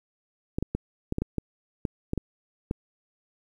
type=clicks; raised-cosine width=3 ms; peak=-14 dBFS; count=11; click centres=0.585 / 0.626 / 0.75 / 1.124 / 1.184 / 1.22 / 1.383 / 1.852 / 2.134 / 2.177 / 2.711 s; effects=9-bit